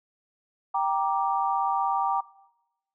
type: chord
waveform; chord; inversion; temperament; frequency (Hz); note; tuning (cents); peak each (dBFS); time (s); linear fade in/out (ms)
sine; G minor; none; just; 784 / 940.8 / 1176; G5 / Bb5 / D6; 0 / +16 / +2; -26 / -27 / -29; 0.74-2.21; 10
effects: noise-tail reverb RT60 0.9 s tail -20 dB re dry